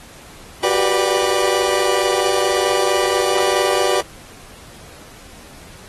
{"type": "chord", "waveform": "30% pulse", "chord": "G major seventh", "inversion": "third", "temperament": "just", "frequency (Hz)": [367.5, 392, 490, 588], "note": ["F#4", "G4", "B4", "D5"], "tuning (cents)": [-12, 0, -14, 2], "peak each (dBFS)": -19, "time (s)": [0.63, 4.01], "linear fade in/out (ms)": 5, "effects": ["pink hiss -42 dBFS RMS until 5.88 s", "AAC 32 kbps"]}